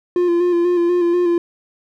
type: tone with vibrato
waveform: triangle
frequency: 349.2 Hz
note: F4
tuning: in tune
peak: -11 dBFS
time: 0.16-1.38 s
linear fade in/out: 2 ms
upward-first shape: square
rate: 4.1 Hz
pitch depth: 27 cents each way
effects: none